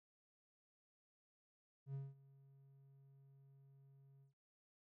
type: tone with ADSR envelope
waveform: triangle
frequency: 137.1 Hz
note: C#3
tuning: 19 cents flat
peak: -40 dBFS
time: 1.86-4.34 s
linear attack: 82 ms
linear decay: 200 ms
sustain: -22 dB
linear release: 120 ms
effects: none